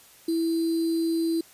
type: tone with sample-and-hold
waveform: sine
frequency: 329.4 Hz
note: E4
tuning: 1 cent flat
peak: -22 dBFS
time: 0.28-1.41 s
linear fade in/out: 5 ms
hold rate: 4410 Hz
effects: white hiss -53 dBFS RMS until 1.53 s + resampled to 32000 Hz